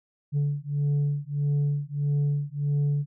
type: beating tone pair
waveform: sine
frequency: 143.6 / 145.2 Hz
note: D3 / D3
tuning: -39 / -19 cents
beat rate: 1.6 Hz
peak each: -24 dBFS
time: 0.32-3.06 s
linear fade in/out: 50 ms
effects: tanh soft clip ceiling -20 dBFS